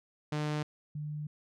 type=tone pair in turn; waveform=sawtooth / sine; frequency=150.5 / 149.81 Hz; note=D3 / D3; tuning=+43 / +35 cents; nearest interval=unison; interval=8 cents; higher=first; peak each=-27 / -35 dBFS; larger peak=first; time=0.32-0.63 / 0.95-1.27 s; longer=second; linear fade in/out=5 ms; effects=low-pass 6000 Hz 12 dB/octave